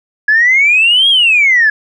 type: exponential two-way sweep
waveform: sine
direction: up then down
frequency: 1679 to 3322 to 1679 Hz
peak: -5 dBFS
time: 0.28-1.7 s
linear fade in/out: 5 ms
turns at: 1.09 s
effects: tanh soft clip ceiling -1 dBFS